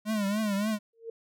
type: tone with vibrato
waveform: square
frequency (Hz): 207.7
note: G#3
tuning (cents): 0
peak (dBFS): -27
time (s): 0.05-0.79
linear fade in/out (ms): 50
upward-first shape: triangle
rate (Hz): 3.5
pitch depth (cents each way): 120
type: tone with exponential growth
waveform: sine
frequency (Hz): 456.5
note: A#4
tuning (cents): -36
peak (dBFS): -32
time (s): 0.93-1.1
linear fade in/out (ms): 5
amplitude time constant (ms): 35
effects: none